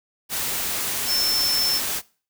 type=tone in noise; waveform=sine; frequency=5330 Hz; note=E8; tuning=18 cents sharp; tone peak=-20 dBFS; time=1.06-1.81 s; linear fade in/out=50 ms; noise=white; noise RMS=-26 dBFS; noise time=0.29-2.02 s; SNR=+3 dB; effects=noise-tail reverb RT60 0.4 s tail -22 dB re dry